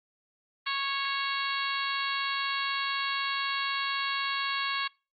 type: harmonic tone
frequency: 552 Hz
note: C#5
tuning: 7 cents flat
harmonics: 2 / 3 / 4 / 5 / 6 / 7 / 8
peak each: -33 / -35 / -36 / -37 / -38 / -38 / -39 dBFS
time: 0.66-4.88 s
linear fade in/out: 10 ms
effects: noise-tail reverb RT60 0.3 s tail -24 dB re dry + Opus 24 kbps